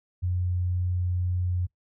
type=tone; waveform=sine; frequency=89.8 Hz; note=F2; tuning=49 cents sharp; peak=-24 dBFS; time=0.22-1.67 s; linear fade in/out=20 ms; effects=noise-tail reverb RT60 0.1 s tail -19 dB re dry